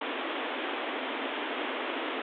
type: band-pass noise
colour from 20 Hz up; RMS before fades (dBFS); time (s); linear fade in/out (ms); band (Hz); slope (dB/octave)
pink; -34; 0.01-2.22; 5; 250 to 3500; 96
effects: none